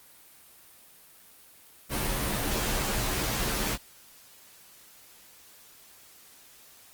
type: noise with comb filter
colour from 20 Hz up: pink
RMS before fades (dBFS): -29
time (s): 1.89-3.78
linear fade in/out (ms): 50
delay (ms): 12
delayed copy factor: -0.7
effects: white hiss -54 dBFS RMS until 6.93 s + Opus 32 kbps